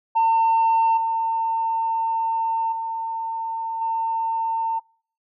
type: tone with level steps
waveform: sine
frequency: 904 Hz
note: A5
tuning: 47 cents sharp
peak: -13 / -19 / -24 / -20 dBFS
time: 0.15-4.8 s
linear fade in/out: 20 ms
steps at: 0.97 / 2.72 / 3.81 s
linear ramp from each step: 5 ms
effects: noise-tail reverb RT60 0.5 s tail -26 dB re dry + tanh soft clip ceiling -13 dBFS